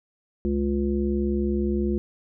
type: harmonic tone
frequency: 70.4 Hz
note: C#2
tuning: 27 cents sharp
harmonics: 1 / 3 / 5 / 7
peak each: -27 / -25 / -26 / -38 dBFS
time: 0.45-1.98 s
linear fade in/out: 0 ms
effects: none